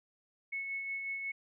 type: tone with tremolo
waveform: sine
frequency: 2200 Hz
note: C#7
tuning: 14 cents flat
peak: -34 dBFS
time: 0.52-1.32 s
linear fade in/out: 10 ms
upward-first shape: sine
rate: 5.5 Hz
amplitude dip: 35%
effects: none